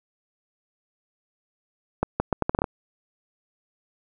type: accelerating click train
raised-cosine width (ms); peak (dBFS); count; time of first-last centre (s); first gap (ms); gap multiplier
1; -7; 9; 2.03-2.642; 170; 0.75
effects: none